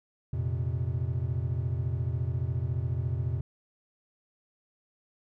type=chord; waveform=triangle; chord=F suspended fourth; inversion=none; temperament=equal; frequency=87.31 / 116.54 / 130.81 Hz; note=F2 / Bb2 / C3; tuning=0 / 0 / 0 cents; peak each=-30 dBFS; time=0.33-3.41 s; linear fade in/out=5 ms; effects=none